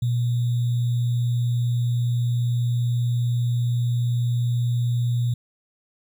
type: tone with sample-and-hold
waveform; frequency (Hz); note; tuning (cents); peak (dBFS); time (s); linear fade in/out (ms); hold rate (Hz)
sine; 120.3; B2; -45; -19; 0.02-5.34; 5; 3675
effects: none